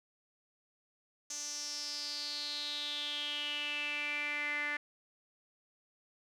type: tone with band-pass filter sweep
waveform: sawtooth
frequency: 293.7 Hz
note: D4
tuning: in tune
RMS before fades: -38 dBFS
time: 1.3-4.77 s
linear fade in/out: 5 ms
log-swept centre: 6300 to 1900 Hz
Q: 6.9
effects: none